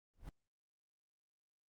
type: noise with exponential growth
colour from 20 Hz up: brown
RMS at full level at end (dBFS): -40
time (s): 0.14-0.29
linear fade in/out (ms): 2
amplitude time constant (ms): 31
effects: Opus 24 kbps